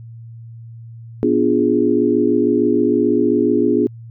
sine chord, B diminished seventh, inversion none, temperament equal, 246.9 / 293.7 / 349.2 / 415.3 Hz, B3 / D4 / F4 / Ab4, 0 / 0 / 0 / 0 cents, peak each -18 dBFS, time 1.23-3.87 s, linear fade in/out 0 ms, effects added 115 Hz sine -33 dBFS peak until 4.1 s

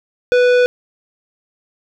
sine tone with tanh clipping, 493.9 Hz, B4, in tune, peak -11 dBFS, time 0.32-0.66 s, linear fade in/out 0 ms, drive 15 dB, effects none

